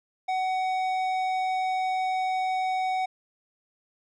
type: tone with low-pass filter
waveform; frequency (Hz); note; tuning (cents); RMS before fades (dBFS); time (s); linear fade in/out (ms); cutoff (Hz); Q
square; 749; F#5; +21; -27; 0.28-3.06; 10; 3500; 0.54
effects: none